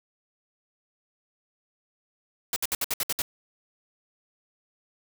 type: noise bursts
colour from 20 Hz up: white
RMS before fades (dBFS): -27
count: 8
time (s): 2.53-3.22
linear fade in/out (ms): 2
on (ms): 32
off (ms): 62
effects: none